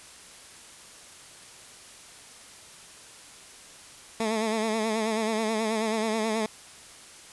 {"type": "tone with vibrato", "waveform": "15% pulse", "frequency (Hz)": 220, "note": "A3", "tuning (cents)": 0, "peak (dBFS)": -19, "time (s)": [4.2, 6.46], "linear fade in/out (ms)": 2, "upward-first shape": "sine", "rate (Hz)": 9.3, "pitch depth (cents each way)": 56, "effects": ["white hiss -48 dBFS RMS until 7.32 s", "resampled to 24000 Hz"]}